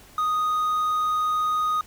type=tone with quantisation; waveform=triangle; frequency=1243 Hz; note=D#6; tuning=2 cents flat; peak=-19 dBFS; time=0.18-1.81 s; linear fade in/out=2 ms; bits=8; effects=pink hiss -50 dBFS RMS until 1.86 s